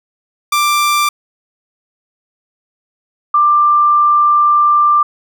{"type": "tone pair in turn", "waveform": ["sawtooth", "sine"], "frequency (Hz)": [1180, 1184.9], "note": ["D6", "D6"], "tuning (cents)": [8, 15], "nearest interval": "unison", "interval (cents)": 7, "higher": "second", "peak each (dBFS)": -7, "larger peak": "neither", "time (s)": [[0.52, 1.09], [3.34, 5.03]], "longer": "second", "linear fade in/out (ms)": 5, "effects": []}